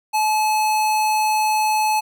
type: tone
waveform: square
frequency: 860 Hz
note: A5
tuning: 40 cents flat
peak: -17 dBFS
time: 0.13-2.01 s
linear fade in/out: 20 ms
effects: none